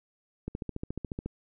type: click train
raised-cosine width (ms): 3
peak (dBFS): -21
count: 12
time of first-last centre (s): 0.48-1.26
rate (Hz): 14.1
effects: none